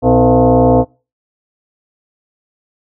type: tone with frequency modulation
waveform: sine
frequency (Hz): 125.1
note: B2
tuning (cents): +23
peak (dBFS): -6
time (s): 0.02-0.85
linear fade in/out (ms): 50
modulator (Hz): 191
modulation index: 3.3
effects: noise-tail reverb RT60 0.3 s tail -22 dB re dry